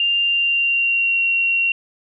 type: tone with pitch glide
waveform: sine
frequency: 2794 to 2744 Hz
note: F7 to F7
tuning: 0 to -31 cents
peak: -15 dBFS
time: 0-1.72 s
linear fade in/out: 2 ms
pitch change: -31 cents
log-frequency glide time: 0.19-1.2 s
effects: none